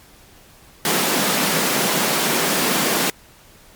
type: high-pass noise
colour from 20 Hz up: pink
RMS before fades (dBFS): -19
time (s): 0.85-3.1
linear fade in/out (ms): 2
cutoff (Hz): 160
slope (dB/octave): 48
effects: pink hiss -48 dBFS RMS until 3.75 s + MP3 96 kbps